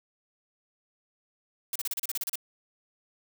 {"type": "noise bursts", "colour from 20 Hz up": "blue", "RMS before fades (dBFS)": -31, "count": 11, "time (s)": [1.73, 2.356], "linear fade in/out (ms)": 2, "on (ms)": 26, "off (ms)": 34, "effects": []}